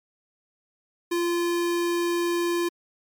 square tone, 345.2 Hz, F4, 20 cents flat, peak -23 dBFS, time 1.11-2.69 s, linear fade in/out 10 ms, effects MP3 96 kbps

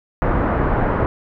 pink low-pass noise, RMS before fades -18 dBFS, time 0.22-1.06 s, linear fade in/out 0 ms, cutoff 1500 Hz, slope 24 dB/octave, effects none

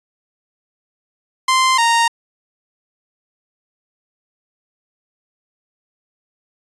sawtooth tone pair in turn, 1042 / 928.3 Hz, C6 / A#5, -7 / -7 cents, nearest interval major second, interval 200 cents, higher first, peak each -8 / -8 dBFS, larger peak neither, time 1.48-1.78 / 1.78-2.08 s, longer neither, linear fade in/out 5 ms, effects resampled to 22050 Hz

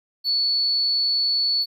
triangle tone, 4435 Hz, C#8, in tune, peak -15 dBFS, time 0.24-1.66 s, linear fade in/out 50 ms, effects tanh soft clip ceiling -17 dBFS

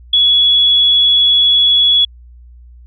sine tone, 3378 Hz, G#7, 29 cents sharp, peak -7 dBFS, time 0.13-2.05 s, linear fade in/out 5 ms, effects added 60 Hz sine -36 dBFS peak until 2.86 s

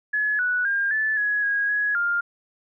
sine tone with pitch steps, 1700 / 1476 / 1608 / 1744 / 1677 / 1646 / 1674 / 1403 Hz, G#6 / F#6 / G6 / A6 / G#6 / G#6 / G#6 / F6, +40 / -5 / +44 / -16 / +16 / -16 / +13 / +8 cents, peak -20 dBFS, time 0.13-2.21 s, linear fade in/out 10 ms, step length 260 ms, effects none

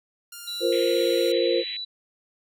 5% pulse tone with pitch glide, 1403 to 1416.8 Hz, F6 to F6, +8 to +24 cents, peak -27 dBFS, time 0.32-1.32 s, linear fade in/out 5 ms, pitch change +16 cents, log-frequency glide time 0.75-0.9 s
sine tone, 3951 Hz, B7, in tune, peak -30 dBFS, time 0.47-1.85 s, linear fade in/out 10 ms
sine chord, F suspended fourth, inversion none, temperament equal, 349.2 / 466.2 / 523.3 Hz, F4 / Bb4 / C5, 0 / 0 / 0 cents, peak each -24 dBFS, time 0.6-1.64 s, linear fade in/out 50 ms
pink band-pass noise, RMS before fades -39 dBFS, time 0.72-1.77 s, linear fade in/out 5 ms, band 1900 to 3600 Hz, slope 96 dB/octave
effects none

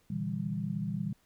sine chord, E half-diminished seventh, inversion second, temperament just, 118.67 / 148.33 / 164.81 / 197.78 Hz, Bb2 / D3 / E3 / G3, +31 / +18 / 0 / +16 cents, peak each -39 / -39 / -36 / -35 dBFS, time 0.1-1.13 s, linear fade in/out 5 ms, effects pink hiss -69 dBFS RMS until 1.25 s

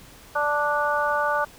harmonic tone, 293.8 Hz, D4, 1 cent sharp, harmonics 2 / 3 / 4 / 5, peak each -26 / -26 / -26 / -26 dBFS, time 0.35-1.45 s, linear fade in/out 10 ms, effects pink hiss -48 dBFS RMS until 1.58 s

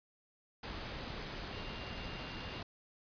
sine tone in noise, 2794 Hz, F7, in tune, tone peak -52 dBFS, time 1.52-2.6 s, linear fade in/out 5 ms, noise pink, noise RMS -43 dBFS, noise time 0.63-2.63 s, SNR -12 dB, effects resampled to 11025 Hz

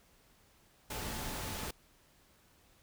sine tone in noise, 872 Hz, A5, 16 cents flat, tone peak -51 dBFS, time 0.9-1.71 s, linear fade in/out 5 ms, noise pink, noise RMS -40 dBFS, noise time 0.9-1.71 s, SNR -14 dB, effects pink hiss -66 dBFS RMS until 2.82 s

